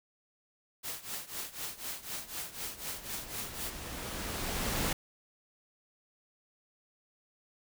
white noise with tremolo, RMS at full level -37 dBFS, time 0.83-3.71 s, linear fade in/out 20 ms, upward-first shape triangle, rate 4 Hz, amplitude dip 90%
pink noise with exponential growth, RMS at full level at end -31 dBFS, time 0.92-4.93 s, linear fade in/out 5 ms, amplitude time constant 870 ms
effects none

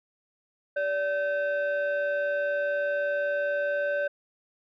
sine tone pair together, 578 / 1543 Hz, D5 / G6, -28 / -28 cents, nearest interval octave + perfect fourth, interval 1700 cents, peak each -24 / -28 dBFS, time 0.76-4.08 s, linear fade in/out 10 ms, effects tanh soft clip ceiling -22 dBFS

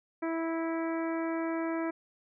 harmonic tone, 328 Hz, E4, 9 cents flat, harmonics 1 / 2 / 3 / 4 / 5 / 6 / 7, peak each -31 / -37 / -41 / -43 / -45 / -47 / -48 dBFS, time 0.22-1.91 s, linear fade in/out 10 ms, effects none

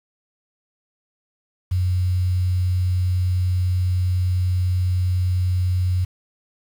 sine tone with quantisation, 91 Hz, F#2, 28 cents flat, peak -17 dBFS, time 1.71-6.05 s, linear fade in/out 10 ms, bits 7, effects none

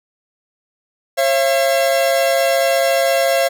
45% pulse tone pair together, 542 / 676.4 Hz, C#5 / E5, -39 / +44 cents, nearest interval major third, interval 383 cents, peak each -16 dBFS, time 1.17-3.49 s, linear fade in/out 20 ms, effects none

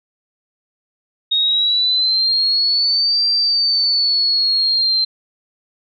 sine exponential two-way sweep, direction up then down, 3729 to 4716 to 4121 Hz, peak -13 dBFS, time 1.31-5.05 s, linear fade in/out 10 ms, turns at 3.27 s, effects none

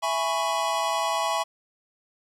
square chord, C# minor seventh, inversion first, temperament equal with one note detuned, 663.1 / 830.6 / 987.8 / 1108.7 Hz, E5 / G#5 / B5 / C#6, +10 / 0 / 0 / 0 cents, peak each -30 dBFS, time 0.02-1.44 s, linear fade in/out 20 ms, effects low-pass 10000 Hz 12 dB/octave + 10-bit

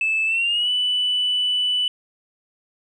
sine tone with pitch glide, 2624 to 2980 Hz, E7 to F#7, -9 to +12 cents, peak -17 dBFS, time 0.01-1.88 s, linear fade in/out 2 ms, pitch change +221 cents, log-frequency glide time 0.26-0.7 s, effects tanh soft clip ceiling -14 dBFS

